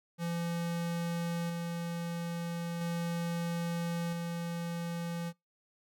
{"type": "tone with tremolo", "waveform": "square", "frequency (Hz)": 170, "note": "F3", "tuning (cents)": -46, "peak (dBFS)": -33, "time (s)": [0.18, 5.33], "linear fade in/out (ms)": 50, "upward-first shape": "square", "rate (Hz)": 0.38, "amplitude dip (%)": 25, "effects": ["noise-tail reverb RT60 0.2 s tail -24 dB re dry"]}